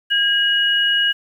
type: tone pair together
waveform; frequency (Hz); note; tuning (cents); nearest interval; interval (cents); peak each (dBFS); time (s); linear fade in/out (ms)
sine; 1629.3 / 2900; G#6 / F#7; -34 / -35; minor seventh; 999; -18 / -16; 0.1-1.13; 20
effects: 8-bit